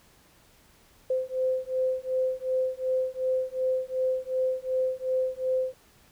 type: beating tone pair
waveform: sine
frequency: 515 / 517.7 Hz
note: C5 / C5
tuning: -28 / -18 cents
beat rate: 2.7 Hz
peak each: -28 dBFS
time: 1.1-5.74 s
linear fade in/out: 5 ms
effects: pink hiss -59 dBFS RMS until 6.11 s